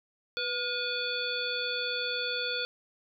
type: harmonic tone with a mistuned harmonic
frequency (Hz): 493.9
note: B4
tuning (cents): 0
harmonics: 1 / 3 / 5 / 7 / 9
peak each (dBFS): -37 / -35 / -38 / -35 / -36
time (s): 0.37-2.65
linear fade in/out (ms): 0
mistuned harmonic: 3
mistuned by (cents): -63
effects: none